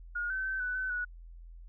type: tone with pitch steps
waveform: sine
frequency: 1433 / 1532 / 1541 / 1490 / 1519 / 1467 Hz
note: F6 / G6 / G6 / F#6 / F#6 / F#6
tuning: +44 / -40 / -30 / +12 / +45 / -15 cents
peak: -31 dBFS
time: 0.15-1.05 s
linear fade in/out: 10 ms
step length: 150 ms
effects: added 42 Hz sine -46 dBFS peak until 1.68 s